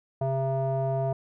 square tone with low-pass filter, 134 Hz, C3, 42 cents sharp, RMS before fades -27 dBFS, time 0.21-1.13 s, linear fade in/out 5 ms, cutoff 730 Hz, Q 7, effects none

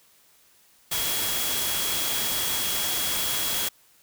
sine tone in noise, 3322 Hz, G#7, in tune, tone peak -32 dBFS, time 0.91-3.69 s, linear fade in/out 10 ms, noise white, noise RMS -27 dBFS, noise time 0.91-3.69 s, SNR -8 dB, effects white hiss -59 dBFS RMS until 4.02 s

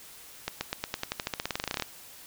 accelerating click train, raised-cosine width 0.2 ms, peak -12 dBFS, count 22, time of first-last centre 0.48-1.823 s, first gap 130 ms, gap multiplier 0.92, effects white hiss -49 dBFS RMS until 2.26 s

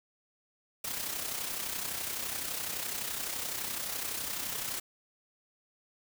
white noise with amplitude modulation, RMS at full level -34 dBFS, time 0.84-4.8 s, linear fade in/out 5 ms, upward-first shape sine, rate 31.8 Hz, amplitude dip 50%, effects none

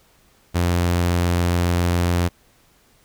sawtooth tone, 87.31 Hz, F2, in tune, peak -13 dBFS, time 0.54-2.29 s, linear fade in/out 20 ms, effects pink hiss -57 dBFS RMS until 3.04 s

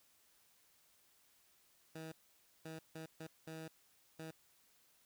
15% pulse tone bursts at uneven times, 160.1 Hz, D#3, 50 cents sharp, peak -40 dBFS, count 6, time 1.95-2.12 / 2.65-2.79 / 2.95-3.06 / 3.2-3.27 / 3.47-3.68 / 4.19-4.31 s, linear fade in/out 5 ms, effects white hiss -71 dBFS RMS until 5.05 s

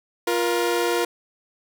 sawtooth tone pair together, 349.2 / 473.9 Hz, F4 / A#4, 0 / +28 cents, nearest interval perfect fourth, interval 528 cents, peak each -19 dBFS, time 0.27-1.05 s, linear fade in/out 5 ms, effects none

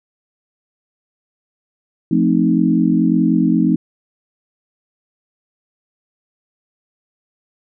sine chord, F dominant seventh, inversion none, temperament equal, 174.61 / 220 / 261.6 / 311.1 Hz, F3 / A3 / C4 / Eb4, 0 / 0 / 0 / 0 cents, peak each -17 dBFS, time 2.11-3.76 s, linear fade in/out 5 ms, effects none

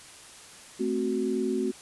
sine chord, F# diminished, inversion first, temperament equal, 220 / 261.6 / 370 Hz, A3 / C4 / F#4, 0 / 0 / 0 cents, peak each -31 / -30 / -28 dBFS, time 0.79-1.72 s, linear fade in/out 20 ms, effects white hiss -48 dBFS RMS until 1.81 s + resampled to 24000 Hz

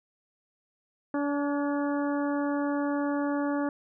harmonic tone with a mistuned harmonic, 287.2 Hz, D4, 39 cents flat, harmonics 1 / 2 / 3 / 4 / 5 / 6, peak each -27 / -33 / -37 / -39 / -41 / -43 dBFS, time 1.14-3.69 s, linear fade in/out 2 ms, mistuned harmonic 6, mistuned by -23 cents, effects none

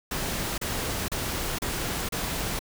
pink noise bursts, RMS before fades -30 dBFS, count 5, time 0.11-2.592 s, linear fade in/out 5 ms, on 470 ms, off 33 ms, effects none

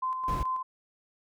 sine tone with tremolo, 1033 Hz, C6, 22 cents flat, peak -27 dBFS, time 0.02-0.63 s, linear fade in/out 10 ms, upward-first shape square, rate 4.6 Hz, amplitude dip 40%
brown noise, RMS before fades -32 dBFS, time 0.28-0.43 s, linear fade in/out 2 ms
effects none

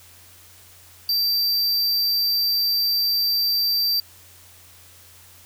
square tone, 4682 Hz, D8, 6 cents flat, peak -19 dBFS, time 1.09-4 s, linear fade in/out 2 ms, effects added 89 Hz sine -54 dBFS peak until 5.45 s + white hiss -49 dBFS RMS until 5.45 s

